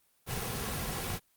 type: noise with comb filter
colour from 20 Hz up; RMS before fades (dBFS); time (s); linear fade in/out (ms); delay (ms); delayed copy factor
pink; -35; 0.26-1.2; 50; 3.3; -0.5
effects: white hiss -70 dBFS RMS until 1.36 s + Opus 24 kbps